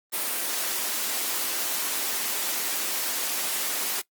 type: high-pass noise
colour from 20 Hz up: white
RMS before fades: -28 dBFS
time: 0.12-4.02 s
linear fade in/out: 20 ms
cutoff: 240 Hz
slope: 24 dB/octave
effects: noise-tail reverb RT60 0.1 s tail -19 dB re dry + Opus 32 kbps